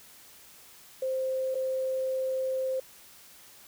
sine tone with dropouts, 523 Hz, C5, 1 cent flat, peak -27 dBFS, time 1.02-2.8 s, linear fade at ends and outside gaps 5 ms, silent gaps 1.546-1.552 s, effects white hiss -53 dBFS RMS until 3.67 s

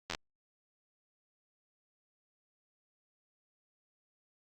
slowing click train, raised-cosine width 0.2 ms, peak -18 dBFS, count 5, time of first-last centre 0.1-0.149 s, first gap 11 ms, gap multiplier 1.07, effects Opus 48 kbps

